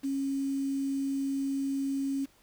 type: tone with quantisation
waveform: sine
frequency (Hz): 273.8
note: C#4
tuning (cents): -21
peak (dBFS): -28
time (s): 0.03-2.26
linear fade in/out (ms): 20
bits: 8
effects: pink hiss -63 dBFS RMS until 2.42 s